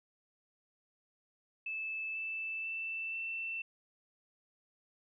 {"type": "tone with pitch steps", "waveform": "sine", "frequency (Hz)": [2623, 2641, 2660, 2678], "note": ["E7", "E7", "E7", "E7"], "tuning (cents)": [-9, 3, 15, 27], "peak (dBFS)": -36, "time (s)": [1.66, 3.62], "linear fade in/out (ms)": 5, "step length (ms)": 490, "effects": []}